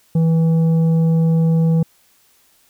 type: tone with tanh clipping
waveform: triangle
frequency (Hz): 163.3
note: E3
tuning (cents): -16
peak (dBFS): -13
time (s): 0.15-1.83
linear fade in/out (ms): 5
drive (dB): 11
effects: white hiss -56 dBFS RMS until 2.69 s